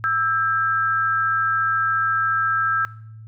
sine tone pair together, 1318.5 / 1604.2 Hz, E6 / G6, 0 / +40 cents, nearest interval minor third, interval 340 cents, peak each -20 / -22 dBFS, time 0.04-2.85 s, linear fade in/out 0 ms, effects noise-tail reverb RT60 0.7 s tail -20 dB re dry + added 110 Hz sine -37 dBFS peak until 3.27 s

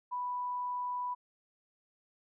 sine tone, 987.8 Hz, B5, in tune, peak -33 dBFS, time 0.11-1.15 s, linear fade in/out 20 ms, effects none

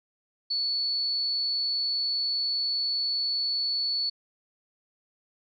sine tone, 4435 Hz, C#8, in tune, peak -25 dBFS, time 0.5-4.1 s, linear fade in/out 10 ms, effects none

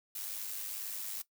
blue noise with amplitude modulation, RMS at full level -38 dBFS, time 0.15-1.22 s, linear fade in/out 5 ms, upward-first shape sine, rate 102 Hz, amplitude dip 50%, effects noise-tail reverb RT60 0.1 s tail -17 dB re dry

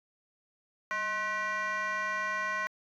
sine tone with frequency modulation, 1500 Hz, F#6, 23 cents sharp, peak -27 dBFS, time 0.91-2.67 s, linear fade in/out 0 ms, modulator 436 Hz, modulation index 1.5, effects tanh soft clip ceiling -29 dBFS

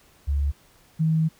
sine tone pair in turn, 71 / 159.39 Hz, C#2 / D#3, +42 / +42 cents, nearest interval octave + major second, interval 1400 cents, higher second, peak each -20 / -18 dBFS, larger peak second, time 0.27-0.52 / 0.99-1.29 s, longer second, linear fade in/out 20 ms, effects pink hiss -57 dBFS RMS until 1.39 s

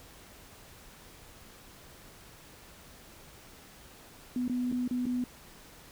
sine tone with dropouts, 248.1 Hz, B3, 8 cents sharp, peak -28 dBFS, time 4.36-5.24 s, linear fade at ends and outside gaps 2 ms, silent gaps 4.48-4.496 / 4.717-4.724 / 4.878-4.91 / 5.056-5.065 s, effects pink hiss -53 dBFS RMS until 5.91 s

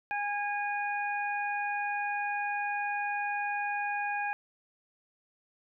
harmonic tone, 820 Hz, G#5, 22 cents flat, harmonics 1 / 2 / 3, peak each -32 / -35 / -37 dBFS, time 0.11-4.33 s, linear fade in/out 0 ms, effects none

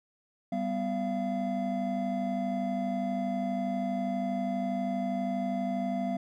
triangle tone cluster, 196.2 / 248.6 / 684 Hz, G3 / B3 / F5, +2 / +12 / -36 cents, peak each -31 dBFS, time 0.52-6.17 s, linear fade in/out 5 ms, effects none

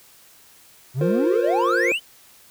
triangle exponential sweep, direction up, 118.8 to 3135 Hz, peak -18 dBFS, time 0.94-2 s, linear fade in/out 50 ms
triangle chord, F suspended fourth, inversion none, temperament equal with one note detuned, 354.1 / 466.2 / 523.3 Hz, F4 / Bb4 / C5, +24 / 0 / 0 cents, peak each -22 dBFS, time 1.01-1.92 s, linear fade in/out 2 ms
effects white hiss -51 dBFS RMS until 2.5 s

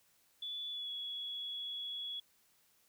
sine tone with pitch glide, 3451 to 3366 Hz, A7 to G#7, -34 to +23 cents, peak -39 dBFS, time 0.42-2.2 s, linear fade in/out 5 ms, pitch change -43 cents, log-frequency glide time 0.7-0.9 s, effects white hiss -71 dBFS RMS until 2.88 s

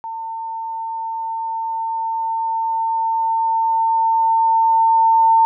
sine tone with level ramp, 902 Hz, A5, 43 cents sharp, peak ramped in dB -25 to -9 dBFS, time 0.04-5.45 s, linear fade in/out 0 ms, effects none

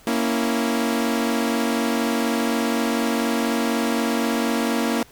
sawtooth chord, A# diminished, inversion none, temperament equal, 233.1 / 277.2 / 329.6 Hz, A#3 / C#4 / E4, 0 / 0 / 0 cents, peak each -18 / -22 / -23 dBFS, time 0.07-5.03 s, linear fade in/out 2 ms, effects pink hiss -50 dBFS RMS until 5.11 s

